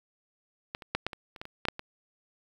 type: clicks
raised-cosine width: 0.3 ms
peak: -18 / -28 / -11 / -13 / -23 / -29 / -22 / -26 / -14 / -8 / -21 dBFS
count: 11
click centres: 0.749 / 0.822 / 0.95 / 1.066 / 1.132 / 1.362 / 1.415 / 1.454 / 1.653 / 1.685 / 1.794 s
effects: 8-bit